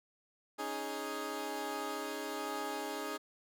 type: chord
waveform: 15% pulse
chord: C# suspended second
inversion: none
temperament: equal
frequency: 277.2 / 311.1 / 415.3 Hz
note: C#4 / D#4 / G#4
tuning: 0 / 0 / 0 cents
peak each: -37 / -36 / -34 dBFS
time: 0.58-3.18 s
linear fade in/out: 20 ms
effects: none